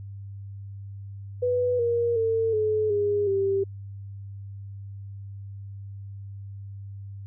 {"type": "tone with pitch steps", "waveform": "sine", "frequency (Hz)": [493.9, 471.6, 450.3, 430, 410.5, 392], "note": ["B4", "A#4", "A4", "A4", "G#4", "G4"], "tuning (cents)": [0, 20, 40, -40, -20, 0], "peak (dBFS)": -21, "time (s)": [1.42, 3.64], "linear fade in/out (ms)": 10, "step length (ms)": 370, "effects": ["added 99 Hz sine -36 dBFS peak until 7.26 s"]}